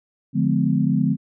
sine chord, D diminished seventh, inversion none, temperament just, 146.83 / 176.2 / 211.4 / 253.7 Hz, D3 / F3 / Ab3 / Cb4, 0 / +16 / +31 / +47 cents, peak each -22 dBFS, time 0.33-1.17 s, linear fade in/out 50 ms, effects none

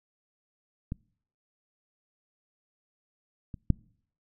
clicks, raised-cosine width 5 ms, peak -20 / -26 / -9 dBFS, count 3, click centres 0.921 / 3.542 / 3.703 s, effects noise-tail reverb RT60 0.6 s tail -26 dB re dry

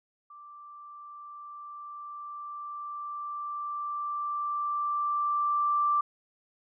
sine tone with level ramp, 1174.7 Hz, D6, in tune, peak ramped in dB -46 to -22 dBFS, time 0.3-6.01 s, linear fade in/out 5 ms, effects none

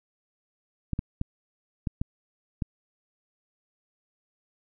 clicks, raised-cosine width 5 ms, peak -15 dBFS, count 6, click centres 0.933 / 0.991 / 1.214 / 1.872 / 2.015 / 2.622 s, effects none

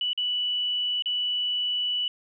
sine tone with dropouts, 2960 Hz, F#7, in tune, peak -24 dBFS, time 0.01-2.08 s, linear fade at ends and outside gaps 2 ms, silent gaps 0.132-0.176 / 1.023-1.058 s, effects none

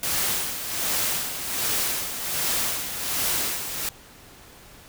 white noise with tremolo, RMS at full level -24 dBFS, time 0.03-3.89 s, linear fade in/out 2 ms, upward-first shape sine, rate 1.3 Hz, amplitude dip 60%, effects pink hiss -48 dBFS RMS until 4.88 s

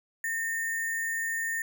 sine tone with sample-and-hold, 1826 Hz, A#6, 36 cents flat, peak -28 dBFS, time 0.24-1.62 s, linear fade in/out 2 ms, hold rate 8820 Hz, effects none

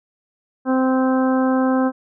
harmonic tone, 260.1 Hz, C4, 10 cents flat, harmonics 1 / 2 / 3 / 4 / 5 / 6, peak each -16 / -22 / -26 / -28 / -30 / -32 dBFS, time 0.65-1.92 s, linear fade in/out 50 ms, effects none

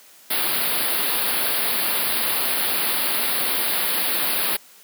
white band-stop noise, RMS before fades -22 dBFS, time 0.3-4.57 s, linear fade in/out 10 ms, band 4800 to 9600 Hz, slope 96 dB/octave, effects white hiss -49 dBFS RMS until 4.83 s + high-pass 200 Hz 12 dB/octave

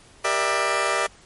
15% pulse chord, E half-diminished seventh, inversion first, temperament just, 395.6 / 474.7 / 593.3 / 659.3 Hz, G4 / Bb4 / D5 / E5, +16 / +31 / +18 / 0 cents, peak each -22 / -22 / -19 / -20 dBFS, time 0.24-1.07 s, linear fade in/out 10 ms, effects pink hiss -51 dBFS RMS until 1.25 s + MP3 48 kbps

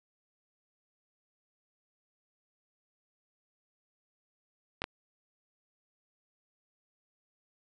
clicks, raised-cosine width 0.3 ms, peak -17 dBFS, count 2, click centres 4.819 / 4.841 s, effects none

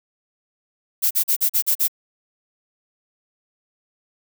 violet noise bursts, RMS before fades -18 dBFS, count 7, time 1.02-1.882 s, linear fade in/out 20 ms, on 88 ms, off 41 ms, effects none

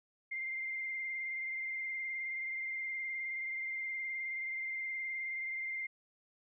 sine tone with vibrato, 2100 Hz, C7, 6 cents sharp, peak -36 dBFS, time 0.31-5.87 s, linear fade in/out 10 ms, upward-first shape sine, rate 19 Hz, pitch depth 23 cents each way, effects none

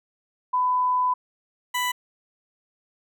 sine / 20% pulse tone pair in turn, 1001 / 991.8 Hz, B5 / B5, +23 / +7 cents, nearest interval unison, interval 16 cents, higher first, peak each -19 / -18 dBFS, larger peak second, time 0.53-1.14 / 1.74-1.92 s, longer first, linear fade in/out 10 ms, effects none

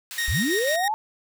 pink high-pass noise, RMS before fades -36 dBFS, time 0.11-0.76 s, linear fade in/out 0 ms, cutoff 2100 Hz, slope 12 dB/octave
sawtooth tone with tremolo, 1864.7 Hz, A#6, in tune, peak -20 dBFS, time 0.18-0.88 s, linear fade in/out 2 ms, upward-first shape square, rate 6.1 Hz, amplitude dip 35%
sine linear sweep, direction up, 43.66 to 896 Hz, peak -22 dBFS, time 0.28-0.94 s, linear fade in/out 0 ms
effects none

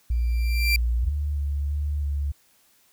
sine tone, 59 Hz, A#1, 22 cents sharp, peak -20 dBFS, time 0.1-1.09 s, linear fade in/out 5 ms
30% pulse tone with exponential growth, 2360 Hz, D7, 8 cents sharp, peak -16 dBFS, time 0.11-0.76 s, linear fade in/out 2 ms, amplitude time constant 140 ms
sine tone with vibrato, 72.3 Hz, D2, 27 cents flat, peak -23 dBFS, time 1.03-2.32 s, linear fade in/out 10 ms, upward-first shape square, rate 1.5 Hz, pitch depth 21 cents each way
effects white hiss -61 dBFS RMS until 2.92 s

